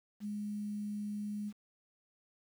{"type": "tone with quantisation", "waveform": "sine", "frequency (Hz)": 207.7, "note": "G#3", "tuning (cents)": 0, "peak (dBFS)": -36, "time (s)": [0.2, 1.53], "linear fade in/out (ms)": 50, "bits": 10, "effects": []}